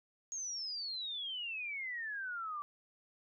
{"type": "exponential sweep", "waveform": "sine", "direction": "down", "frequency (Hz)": [6645, 1155], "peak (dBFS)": -38, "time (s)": [0.32, 2.62], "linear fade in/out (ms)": 0, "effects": []}